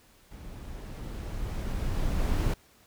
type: noise with level ramp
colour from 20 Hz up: brown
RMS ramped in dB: -43 to -25 dBFS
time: 0.31-2.54 s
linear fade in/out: 5 ms
effects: pink hiss -60 dBFS RMS until 2.86 s